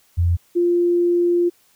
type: tone pair in turn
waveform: sine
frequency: 86.3 / 348.4 Hz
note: F2 / F4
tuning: -20 / -4 cents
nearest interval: 2 octaves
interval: 2416 cents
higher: second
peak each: -14 dBFS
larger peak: neither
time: 0.17-0.37 / 0.55-1.5 s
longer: second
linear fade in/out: 20 ms
effects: white hiss -58 dBFS RMS until 1.75 s